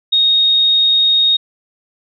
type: tone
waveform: sine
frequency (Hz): 3729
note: A#7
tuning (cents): 0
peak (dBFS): -9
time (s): 0.12-1.37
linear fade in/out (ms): 10
effects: none